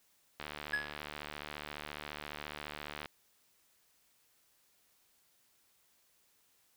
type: click train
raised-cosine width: 0.3 ms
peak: -25 dBFS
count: 199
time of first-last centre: 0.4-3.058 s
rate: 74.5 Hz
type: tone with exponential decay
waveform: triangle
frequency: 1686 Hz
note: G#6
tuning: 26 cents sharp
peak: -26 dBFS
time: 0.73-0.98 s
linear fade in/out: 5 ms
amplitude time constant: 53 ms
effects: white hiss -71 dBFS RMS until 6.76 s